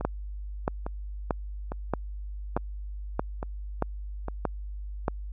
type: two click trains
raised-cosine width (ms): 1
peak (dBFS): -11 / -19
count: 9 / 6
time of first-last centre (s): 0.05-5.081 / 0.01-4.284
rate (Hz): 1.59 / 1.17
effects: added 50 Hz sine -34 dBFS peak until 5.32 s